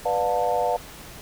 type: chord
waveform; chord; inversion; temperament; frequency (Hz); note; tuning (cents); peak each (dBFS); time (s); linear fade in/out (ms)
sine; B half-diminished seventh; none; just; 493.9 / 592.7 / 711.2 / 889; B4 / D5 / F5 / A5; 0 / +16 / +31 / +18; -26 / -27 / -24 / -27; 0.05-0.77; 10
effects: pink hiss -42 dBFS RMS until 1.21 s